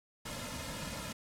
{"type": "noise with comb filter", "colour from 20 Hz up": "pink", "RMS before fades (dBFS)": -41, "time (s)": [0.25, 1.13], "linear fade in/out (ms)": 10, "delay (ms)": 2.6, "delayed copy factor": -0.8, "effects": ["low-pass 11000 Hz 12 dB/octave"]}